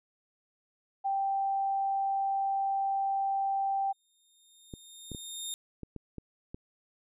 sine tone, 784 Hz, G5, in tune, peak -27 dBFS, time 1.04-3.93 s, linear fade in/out 20 ms
20% pulse tone with exponential growth, 3666 Hz, A#7, 30 cents flat, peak -28 dBFS, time 3.93-5.54 s, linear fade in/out 0 ms, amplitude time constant 350 ms
clicks, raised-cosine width 3 ms, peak -27 dBFS, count 7, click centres 4.738 / 5.117 / 5.148 / 5.833 / 5.963 / 6.183 / 6.545 s
effects none

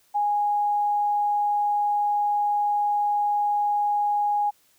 sine tone, 826 Hz, G#5, 10 cents flat, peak -20 dBFS, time 0.14-4.51 s, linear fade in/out 20 ms, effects white hiss -62 dBFS RMS until 4.78 s

